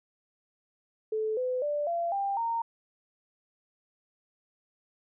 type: tone with pitch steps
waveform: sine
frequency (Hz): 435.3 / 505.8 / 587.8 / 683.1 / 793.7 / 922.4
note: A4 / B4 / D5 / F5 / G5 / A#5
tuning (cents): -19 / +41 / +1 / -38 / +21 / -19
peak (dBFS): -27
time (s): 1.12-2.62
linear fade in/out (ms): 5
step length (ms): 250
effects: none